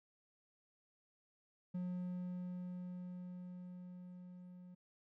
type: tone with level ramp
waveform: triangle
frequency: 180 Hz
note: F#3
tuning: 47 cents flat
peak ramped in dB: -36 to -51 dBFS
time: 1.74-4.75 s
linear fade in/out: 10 ms
effects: none